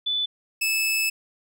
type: tone pair in turn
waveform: sine / sawtooth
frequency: 3488 / 2613 Hz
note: A7 / E7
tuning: -16 / -16 cents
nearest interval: perfect fourth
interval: 500 cents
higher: first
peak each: -22 / -18 dBFS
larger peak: second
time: 0.06-0.26 / 0.61-1.1 s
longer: second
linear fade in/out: 10 ms
effects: none